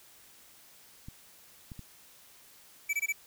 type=clicks; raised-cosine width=5 ms; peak=-31 dBFS; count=3; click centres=1.085 / 1.718 / 1.793 s
type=tone bursts; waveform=square; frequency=2308 Hz; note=D7; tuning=31 cents flat; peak=-28 dBFS; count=4; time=2.89-3.126 s; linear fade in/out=10 ms; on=44 ms; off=20 ms
effects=white hiss -57 dBFS RMS until 3.26 s